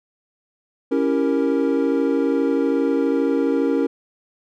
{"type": "chord", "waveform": "triangle", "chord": "C# diminished seventh", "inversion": "none", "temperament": "equal", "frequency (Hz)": [277.2, 329.6, 392, 466.2], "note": ["C#4", "E4", "G4", "Bb4"], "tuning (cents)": [0, 0, 0, 0], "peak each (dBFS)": [-18, -22, -24, -20], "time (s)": [0.91, 3.87], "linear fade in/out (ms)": 10, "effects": []}